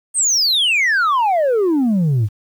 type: exponential sweep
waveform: sine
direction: down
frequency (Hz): 8900 to 98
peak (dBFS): -10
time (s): 0.14-2.29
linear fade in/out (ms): 50
effects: tanh soft clip ceiling -12 dBFS + 8-bit